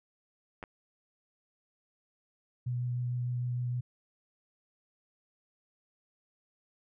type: clicks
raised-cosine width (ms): 0.5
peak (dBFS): -27 / -27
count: 2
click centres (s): 0.628 / 0.638
type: tone with vibrato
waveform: sine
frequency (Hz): 123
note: B2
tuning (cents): -7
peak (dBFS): -30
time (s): 2.66-3.81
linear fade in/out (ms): 10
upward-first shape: triangle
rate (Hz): 6.6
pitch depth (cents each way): 13
effects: none